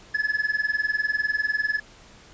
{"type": "tone with tremolo", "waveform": "triangle", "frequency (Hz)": 1713, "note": "A6", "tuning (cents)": -47, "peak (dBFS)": -16, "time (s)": [0.14, 1.8], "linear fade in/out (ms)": 10, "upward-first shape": "triangle", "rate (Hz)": 20, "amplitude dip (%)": 100, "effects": ["pink hiss -50 dBFS RMS until 2.33 s", "resampled to 16000 Hz"]}